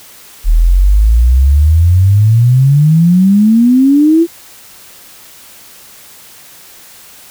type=exponential sweep; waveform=sine; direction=up; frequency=37.96 to 342.6 Hz; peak=-4 dBFS; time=0.44-4.27 s; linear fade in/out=50 ms; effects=white hiss -37 dBFS RMS until 7.3 s